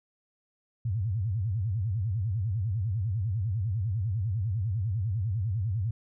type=tone with vibrato; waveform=sine; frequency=103.83 Hz; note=G#2; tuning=in tune; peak=-26 dBFS; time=0.85-5.91 s; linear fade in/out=5 ms; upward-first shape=sine; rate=10 Hz; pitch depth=260 cents each way; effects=none